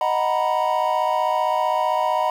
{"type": "chord", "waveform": "triangle", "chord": "B major seventh", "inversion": "first", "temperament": "equal", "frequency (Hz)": [622.3, 740, 932.3, 987.8], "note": ["D#5", "F#5", "A#5", "B5"], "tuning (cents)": [0, 0, 0, 0], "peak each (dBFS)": -22, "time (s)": [0.01, 2.3], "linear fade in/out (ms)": 2, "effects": ["8-bit"]}